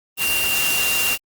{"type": "tone in noise", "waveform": "sine", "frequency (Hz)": 2773, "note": "F7", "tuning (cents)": -13, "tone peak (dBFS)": -20, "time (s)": [0.17, 1.18], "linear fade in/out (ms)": 50, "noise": "white", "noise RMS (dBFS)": -22, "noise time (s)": [0.17, 1.18], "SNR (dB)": -1, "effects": ["Opus 24 kbps"]}